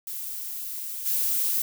violet noise with level steps, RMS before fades -34 / -25 dBFS, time 0.07-1.62 s, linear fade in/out 2 ms, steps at 1.05 s, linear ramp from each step 20 ms, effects none

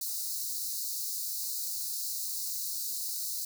white high-pass noise, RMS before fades -35 dBFS, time 0.01-3.45 s, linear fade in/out 5 ms, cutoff 4000 Hz, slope 96 dB/octave, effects none

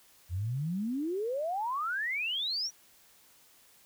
sine exponential sweep, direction up, 82.41 to 5920 Hz, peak -30 dBFS, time 0.29-2.71 s, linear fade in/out 50 ms, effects white hiss -61 dBFS RMS until 3.85 s

